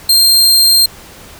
sawtooth tone, 4186 Hz, C8, in tune, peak -3 dBFS, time 0.09-0.86 s, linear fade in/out 5 ms, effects pink hiss -36 dBFS RMS until 1.39 s

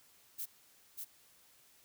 violet noise with echo, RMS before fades -40 dBFS, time 0.38-0.46 s, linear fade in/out 20 ms, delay 590 ms, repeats 1, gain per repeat -3 dB, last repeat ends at 1.05 s, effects white hiss -65 dBFS RMS until 1.84 s

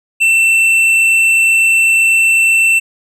sine tone with hard clipping, 2683 Hz, E7, 30 cents sharp, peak -9 dBFS, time 0.2-2.8 s, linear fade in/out 20 ms, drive 7 dB, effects none

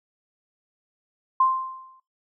sine tone with exponential decay, 1046.5 Hz, C6, in tune, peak -14 dBFS, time 1.4-2 s, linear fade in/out 5 ms, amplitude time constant 130 ms, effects noise-tail reverb RT60 0.2 s tail -20 dB re dry

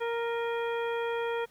harmonic tone with a mistuned harmonic, 466.2 Hz, A#4, in tune, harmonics 1 / 2 / 3 / 4 / 5 / 7, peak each -30 / -36 / -40 / -42 / -44 / -47 dBFS, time 0-1.46 s, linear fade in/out 20 ms, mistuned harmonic 5, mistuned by +63 cents, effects pink hiss -62 dBFS RMS until 1.5 s

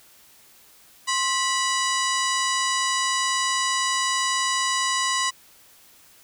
harmonic tone with a mistuned harmonic, 981 Hz, B5, 12 cents flat, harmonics 1 / 2 / 3 / 4 / 5 / 6 / 7 / 8 / 9, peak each -25 / -28 / -30 / -31 / -32 / -33 / -33 / -34 / -35 dBFS, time 1.07-5.31 s, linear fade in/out 20 ms, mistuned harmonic 1, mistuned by +130 cents, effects white hiss -53 dBFS RMS until 6.23 s

